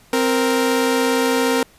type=tone pair together; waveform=sawtooth; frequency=261.6 / 466.1 Hz; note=C4 / A#4; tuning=0 / 0 cents; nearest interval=minor seventh; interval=1000 cents; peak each=-15 / -14 dBFS; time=0.13-1.63 s; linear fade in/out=2 ms; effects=pink hiss -51 dBFS RMS until 1.78 s + resampled to 32000 Hz